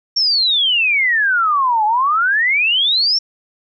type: exponential two-way sweep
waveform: sine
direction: down then up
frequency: 5570 to 830.6 to 5570 Hz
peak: -12 dBFS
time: 0.16-3.19 s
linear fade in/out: 10 ms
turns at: 1.85 s
effects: none